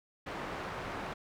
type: low-pass noise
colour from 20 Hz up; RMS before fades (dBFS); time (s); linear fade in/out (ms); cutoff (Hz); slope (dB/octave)
white; -40; 0.26-1.14; 10; 1300; 12
effects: none